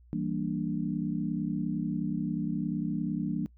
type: chord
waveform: sine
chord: E half-diminished seventh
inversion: none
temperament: equal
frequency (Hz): 164.81 / 196 / 233.1 / 293.7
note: E3 / G3 / Bb3 / D4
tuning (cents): 0 / 0 / 0 / 0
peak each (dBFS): -34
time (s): 0.13-3.46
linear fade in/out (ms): 0
effects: noise-tail reverb RT60 0.1 s tail -23 dB re dry + added 60 Hz sine -54 dBFS peak until 3.57 s